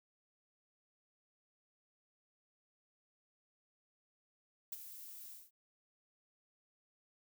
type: noise with ADSR envelope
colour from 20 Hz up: violet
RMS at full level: -40 dBFS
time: 4.72-5.51 s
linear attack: 5 ms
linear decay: 29 ms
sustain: -11 dB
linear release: 200 ms
effects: none

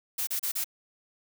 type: noise bursts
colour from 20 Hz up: blue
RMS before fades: -30 dBFS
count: 4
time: 0.18-0.644 s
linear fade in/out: 10 ms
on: 92 ms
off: 32 ms
effects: none

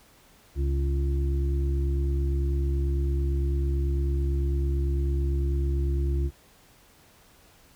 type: harmonic tone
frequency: 69 Hz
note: C#2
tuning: 7 cents flat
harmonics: 1 / 2 / 4 / 5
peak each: -23 / -33 / -42 / -35 dBFS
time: 0.55-6.31 s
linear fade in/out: 50 ms
effects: pink hiss -57 dBFS RMS until 7.75 s

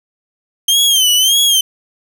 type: tone with vibrato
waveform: sawtooth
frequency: 3136 Hz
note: G7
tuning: in tune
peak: -6 dBFS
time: 0.68-1.61 s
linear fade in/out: 5 ms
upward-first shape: sine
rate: 1.7 Hz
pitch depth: 110 cents each way
effects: none

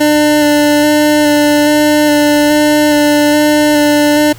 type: tone with vibrato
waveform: 25% pulse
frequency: 297.3 Hz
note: D4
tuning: 21 cents sharp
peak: -3 dBFS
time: 0-4.33 s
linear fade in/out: 10 ms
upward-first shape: square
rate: 1.2 Hz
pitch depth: 12 cents each way
effects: added 114 Hz sine -32 dBFS peak until 4.38 s + pink hiss -37 dBFS RMS until 4.38 s

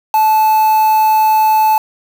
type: tone with quantisation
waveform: triangle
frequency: 870 Hz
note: A5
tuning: 20 cents flat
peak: -6 dBFS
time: 0.14-1.78 s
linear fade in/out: 2 ms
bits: 4
effects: none

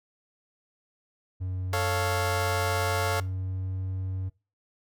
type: tone with pitch glide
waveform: triangle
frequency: 92.5 to 94.12 Hz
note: F#2 to F#2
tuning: 0 to +30 cents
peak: -27 dBFS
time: 1.4-4.3 s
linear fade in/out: 20 ms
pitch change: +30 cents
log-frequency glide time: 2.37-3.84 s
type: chord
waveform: 20% pulse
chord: A augmented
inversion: none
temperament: equal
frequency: 440 / 554.4 / 698.5 Hz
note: A4 / C#5 / E#5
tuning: 0 / 0 / 0 cents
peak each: -26 dBFS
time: 1.73-3.2 s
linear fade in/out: 2 ms
effects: noise-tail reverb RT60 0.3 s tail -21 dB re dry

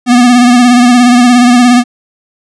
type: tone with vibrato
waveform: square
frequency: 244.6 Hz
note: B3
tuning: 16 cents flat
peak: -3 dBFS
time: 0.06-1.84 s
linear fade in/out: 50 ms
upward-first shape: sine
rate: 17 Hz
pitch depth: 43 cents each way
effects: resampled to 22050 Hz

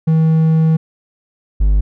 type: tone pair in turn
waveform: triangle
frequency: 160 / 50.4 Hz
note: D#3 / G1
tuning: +49 / +49 cents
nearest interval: octave + minor sixth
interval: 2000 cents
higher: first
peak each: -7 dBFS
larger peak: neither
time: 0.07-0.77 / 1.6-1.81 s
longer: first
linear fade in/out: 10 ms
effects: none

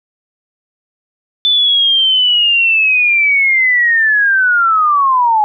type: linear sweep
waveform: sine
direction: down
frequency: 3520 to 830.6 Hz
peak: -8 dBFS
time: 1.45-5.44 s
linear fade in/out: 0 ms
effects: none

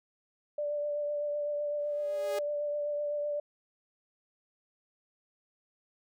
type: tone with vibrato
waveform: sine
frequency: 587.3 Hz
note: D5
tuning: in tune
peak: -30 dBFS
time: 0.58-3.4 s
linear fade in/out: 5 ms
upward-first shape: triangle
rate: 7.9 Hz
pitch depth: 20 cents each way
type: tone with exponential growth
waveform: sawtooth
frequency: 413.6 Hz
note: G#4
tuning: 7 cents flat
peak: -29 dBFS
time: 1.79-2.39 s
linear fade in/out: 5 ms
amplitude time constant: 130 ms
effects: none

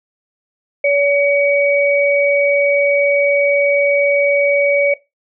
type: tone pair together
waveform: sine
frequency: 569 / 2262 Hz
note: C#5 / C#7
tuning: +45 / +34 cents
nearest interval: 2 octaves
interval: 2389 cents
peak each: -12 / -16 dBFS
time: 0.84-4.94 s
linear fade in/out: 5 ms
effects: noise-tail reverb RT60 0.2 s tail -17 dB re dry

